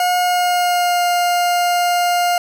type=tone with pitch glide; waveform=40% pulse; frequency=719 to 705.8 Hz; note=F#5 to F5; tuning=-50 to +18 cents; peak=-13 dBFS; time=0-2.38 s; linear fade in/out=2 ms; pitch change=-32 cents; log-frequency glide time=0.16-1.06 s; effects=none